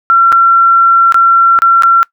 sine tone with dropouts, 1360 Hz, F6, 46 cents flat, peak -3 dBFS, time 0.1-2.03 s, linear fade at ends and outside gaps 0 ms, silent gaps 0.321-0.326 / 1.123-1.144 / 1.589-1.62 / 1.823-1.834 s, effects noise-tail reverb RT60 0.1 s tail -23 dB re dry

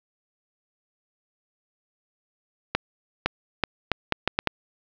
accelerating click train, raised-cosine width 0.3 ms, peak -4 dBFS, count 8, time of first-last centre 2.75-4.473 s, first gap 510 ms, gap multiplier 0.74, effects low-pass 5000 Hz 12 dB/octave + 7-bit

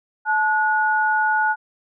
sine tone pair together, 865.1 / 1455 Hz, A5 / F#6, -30 / -29 cents, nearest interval major sixth, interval 901 cents, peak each -19 dBFS, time 0.25-1.56 s, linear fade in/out 50 ms, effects none

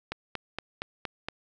click train, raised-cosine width 0.3 ms, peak -16 dBFS, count 6, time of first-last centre 0.12-1.286 s, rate 4.29 Hz, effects none

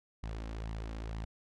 sawtooth tone with flanger, 55 Hz, A1, in tune, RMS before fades -40 dBFS, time 0.23-1.25 s, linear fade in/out 5 ms, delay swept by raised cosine 0.98 to 3.78 ms, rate 2.1 Hz, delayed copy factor +0.5, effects low-pass 6000 Hz 12 dB/octave

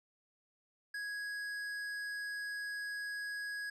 sine tone with tanh clipping, 1661.2 Hz, G#6, in tune, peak -40 dBFS, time 0.94-3.7 s, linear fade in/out 5 ms, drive 12 dB, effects none

